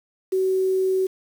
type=tone with quantisation; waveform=sine; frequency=377.5 Hz; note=F#4; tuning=35 cents sharp; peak=-18 dBFS; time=0.32-1.07 s; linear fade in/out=10 ms; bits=7; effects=none